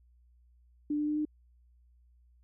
sine tone with pitch steps, 295.8 / 298.2 / 300.6 / 303.1 Hz, D4 / D4 / D4 / D#4, +13 / +27 / +40 / -45 cents, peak -28 dBFS, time 0.9-1.252 s, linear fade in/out 5 ms, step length 88 ms, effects added 60 Hz sine -60 dBFS peak until 2.43 s

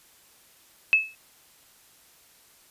sine tone with exponential decay, 2600 Hz, E7, 24 cents flat, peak -12 dBFS, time 0.93-1.15 s, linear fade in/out 0 ms, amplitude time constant 47 ms, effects white hiss -57 dBFS RMS until 2.7 s + resampled to 32000 Hz

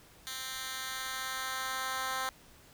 10% pulse tone with high-pass filter sweep, 261.6 Hz, C4, in tune, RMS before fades -37 dBFS, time 0.27-2.29 s, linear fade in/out 0 ms, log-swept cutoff 2700 to 960 Hz, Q 0.91, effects pink hiss -58 dBFS RMS until 2.73 s

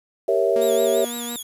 sine chord, G diminished seventh, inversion none, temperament equal, 392 / 466.2 / 554.4 / 659.3 Hz, G4 / Bb4 / Db5 / Fb5, 0 / 0 / 0 / 0 cents, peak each -22 dBFS, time 0.28-1.05 s, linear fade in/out 5 ms
sawtooth tone with pitch glide, 233.1 to 238.1 Hz, A#3 to A#3, 0 to +37 cents, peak -26 dBFS, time 0.56-1.36 s, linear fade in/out 0 ms, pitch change +37 cents, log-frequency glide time 0.78-0.98 s
10% pulse tone with vibrato, 3577 Hz, A7, 28 cents sharp, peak -23 dBFS, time 0.61-1.43 s, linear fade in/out 10 ms, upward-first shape sine, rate 5.9 Hz, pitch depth 130 cents each way
effects resampled to 32000 Hz + 8-bit

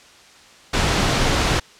pink noise, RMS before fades -18 dBFS, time 0.73-1.6 s, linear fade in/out 10 ms, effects white hiss -47 dBFS RMS until 1.79 s + low-pass 6000 Hz 12 dB/octave

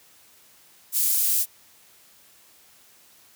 pink high-pass noise, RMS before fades -22 dBFS, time 0.92-1.46 s, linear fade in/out 50 ms, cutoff 11000 Hz, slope 12 dB/octave, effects white hiss -55 dBFS RMS until 3.35 s + high-pass 60 Hz 12 dB/octave

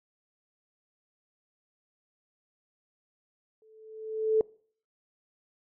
sine tone with exponential growth, 437.8 Hz, A4, 9 cents flat, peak -18 dBFS, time 3.62-4.41 s, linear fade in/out 1 ms, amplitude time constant 170 ms, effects noise-tail reverb RT60 0.5 s tail -24 dB re dry

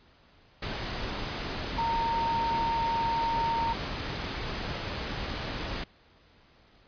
sine tone in noise, 920 Hz, A#5, 23 cents flat, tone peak -26 dBFS, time 1.78-3.73 s, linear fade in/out 5 ms, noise pink, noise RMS -34 dBFS, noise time 0.62-5.84 s, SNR +5 dB, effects pink hiss -60 dBFS RMS until 6.87 s + resampled to 11025 Hz

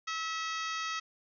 harmonic tone with a mistuned harmonic, 648 Hz, E5, 30 cents flat, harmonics 2 / 3 / 4 / 5 / 6 / 7 / 8 / 9 / 10, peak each -36 / -40 / -42 / -44 / -46 / -47 / -48 / -49 / -50 dBFS, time 0.07-1 s, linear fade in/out 10 ms, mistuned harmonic 6, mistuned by -41 cents, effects none

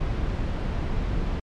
brown noise, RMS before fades -26 dBFS, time 0-1.4 s, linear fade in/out 10 ms, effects low-pass 4000 Hz 12 dB/octave + MP3 96 kbps

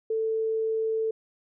sine tone, 443.5 Hz, A4, 14 cents sharp, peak -24 dBFS, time 0.1-1.11 s, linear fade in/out 5 ms, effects none

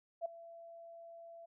sine tone with ADSR envelope, 672 Hz, E5, 33 cents sharp, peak -32 dBFS, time 0.21-1.46 s, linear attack 44 ms, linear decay 7 ms, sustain -18 dB, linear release 11 ms, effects none

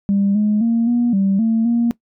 sine tone with pitch steps, 199.1 / 210.5 / 230.8 / 239.6 / 195 / 225.1 / 235.1 Hz, G3 / G#3 / A#3 / A#3 / G3 / A3 / A#3, +27 / +24 / -17 / +48 / -9 / +40 / +15 cents, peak -12 dBFS, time 0.09-1.91 s, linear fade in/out 0 ms, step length 260 ms, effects noise-tail reverb RT60 0.1 s tail -20 dB re dry + tanh soft clip ceiling -9 dBFS

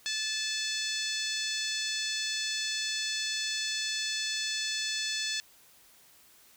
harmonic tone with a mistuned harmonic, 871 Hz, A5, 18 cents flat, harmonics 2 / 3 / 4 / 5 / 6 / 7 / 8 / 9, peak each -38 / -39 / -36 / -37 / -38 / -41 / -42 / -44 dBFS, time 0.06-5.4 s, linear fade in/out 0 ms, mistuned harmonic 9, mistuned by +29 cents, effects white hiss -59 dBFS RMS until 6.56 s

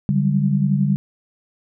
sine tone cluster, 144.1 / 187.2 / 198.1 Hz, D3 / F#3 / G3, -33 / +20 / +18 cents, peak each -18 / -23 / -19 dBFS, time 0.09-0.96 s, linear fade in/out 0 ms, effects none

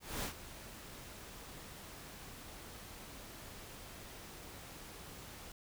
pink noise with ADSR envelope, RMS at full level -38 dBFS, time 0-5.52 s, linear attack 230 ms, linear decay 100 ms, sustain -13 dB, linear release 3 ms, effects none

